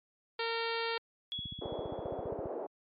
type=harmonic tone; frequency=458.9 Hz; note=A#4; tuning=27 cents flat; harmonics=1 / 2 / 3 / 4 / 5 / 6 / 7 / 8 / 9 / 10; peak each=-36 / -39 / -41 / -42 / -43 / -44 / -44 / -45 / -46 / -46 dBFS; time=0.39-0.98 s; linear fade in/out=5 ms
type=tone with exponential decay; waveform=sine; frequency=3360 Hz; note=G#7; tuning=19 cents sharp; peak=-34 dBFS; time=1.32-2.29 s; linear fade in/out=0 ms; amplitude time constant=210 ms
type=click train; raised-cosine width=5 ms; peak=-30 dBFS; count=17; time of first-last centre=1.39-2.457 s; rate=15 Hz
type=band-pass noise; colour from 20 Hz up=white; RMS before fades=-39 dBFS; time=1.61-2.67 s; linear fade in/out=10 ms; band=340 to 630 Hz; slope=24 dB/octave
effects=high-pass 60 Hz 12 dB/octave + MP3 64 kbps